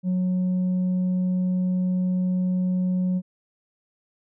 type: tone with tanh clipping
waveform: sine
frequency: 183 Hz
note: F#3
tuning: 19 cents flat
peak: -21 dBFS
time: 0.03-3.22 s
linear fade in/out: 50 ms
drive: 2 dB
effects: none